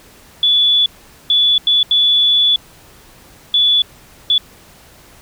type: tone bursts at uneven times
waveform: sine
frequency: 3442 Hz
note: A7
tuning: 39 cents flat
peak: -9 dBFS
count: 6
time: 0.43-0.86 / 1.3-1.58 / 1.67-1.83 / 1.91-2.56 / 3.54-3.82 / 4.3-4.38 s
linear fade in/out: 2 ms
effects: pink hiss -44 dBFS RMS until 5.21 s